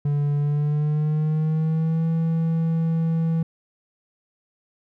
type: tone with pitch glide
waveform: triangle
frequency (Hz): 144.9 to 163.59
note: D3 to E3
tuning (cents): -23 to -13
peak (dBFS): -17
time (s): 0.05-3.43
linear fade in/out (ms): 5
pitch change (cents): +210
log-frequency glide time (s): 0.37-2.07
effects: none